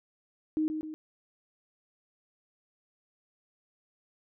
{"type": "tone with echo", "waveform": "sine", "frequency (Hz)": 311.1, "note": "D#4", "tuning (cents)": 0, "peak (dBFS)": -25, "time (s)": [0.57, 0.68], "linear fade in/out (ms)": 0, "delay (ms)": 130, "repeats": 2, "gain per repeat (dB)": -6, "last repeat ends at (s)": 0.94, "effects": []}